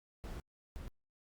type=noise bursts at uneven times; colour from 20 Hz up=brown; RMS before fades=-44 dBFS; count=2; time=0.24-0.4 / 0.76-0.88 s; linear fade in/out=0 ms; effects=Opus 48 kbps